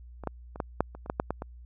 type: clicks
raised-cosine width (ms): 1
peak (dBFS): -26 / -16 / -27 / -15 / -9 / -29 / -30 / -15 / -11 / -15 / -21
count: 11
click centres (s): 0.237 / 0.273 / 0.559 / 0.602 / 0.806 / 0.95 / 1.061 / 1.099 / 1.199 / 1.306 / 1.421
effects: added 60 Hz sine -45 dBFS peak until 1.65 s